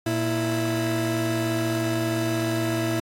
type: tone pair together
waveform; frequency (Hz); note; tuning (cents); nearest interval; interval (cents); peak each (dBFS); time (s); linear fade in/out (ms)
30% pulse; 116.54 / 330.1; A#2 / E4; 0 / +2; octave + tritone; 1802; -24 / -22; 0.06-3; 5
effects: AAC 64 kbps